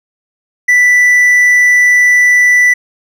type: tone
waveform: triangle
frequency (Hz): 1975.5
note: B6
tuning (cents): 0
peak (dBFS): -3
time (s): 0.68-2.74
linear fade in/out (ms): 10
effects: none